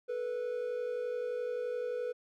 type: tone pair together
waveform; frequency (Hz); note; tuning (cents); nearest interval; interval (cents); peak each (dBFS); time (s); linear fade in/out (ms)
triangle; 440 / 491.6; A4 / B4; 0 / -8; major second; 192; -38 / -32; 0.08-2.13; 20
effects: none